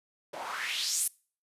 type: noise with band-pass filter sweep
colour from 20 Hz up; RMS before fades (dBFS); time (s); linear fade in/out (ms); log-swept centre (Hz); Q
white; -33; 0.33-1.08; 5; 550 to 11000; 3
effects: noise-tail reverb RT60 0.4 s tail -24 dB re dry + resampled to 32000 Hz